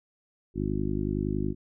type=harmonic tone; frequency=50.8 Hz; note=G#1; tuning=38 cents flat; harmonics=1 / 2 / 3 / 4 / 5 / 6 / 7; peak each=-34 / -34 / -34 / -34 / -34 / -34 / -34 dBFS; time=0.54-1.55 s; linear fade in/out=50 ms; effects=none